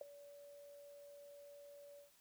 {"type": "tone with ADSR envelope", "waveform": "sine", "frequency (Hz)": 573, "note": "D5", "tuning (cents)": -43, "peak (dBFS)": -40, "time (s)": [0.01, 2.11], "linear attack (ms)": 3, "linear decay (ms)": 11, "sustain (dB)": -15, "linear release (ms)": 130, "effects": ["white hiss -70 dBFS RMS until 2.2 s"]}